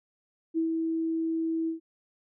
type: tone with ADSR envelope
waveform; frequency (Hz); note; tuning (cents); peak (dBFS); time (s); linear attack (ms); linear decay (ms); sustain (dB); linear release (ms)
sine; 325.7; E4; -21; -23; 0.54-1.8; 35; 110; -3; 120
effects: none